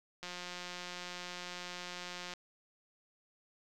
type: click train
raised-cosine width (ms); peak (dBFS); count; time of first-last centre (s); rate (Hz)
0.2; -26; 376; 0.23-2.337; 178
effects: none